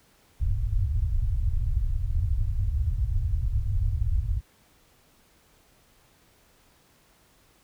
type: low-pass noise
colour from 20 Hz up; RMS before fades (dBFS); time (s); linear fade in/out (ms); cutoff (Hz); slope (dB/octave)
pink; -25; 0.4-4.41; 20; 110; 48
effects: pink hiss -61 dBFS RMS until 7.63 s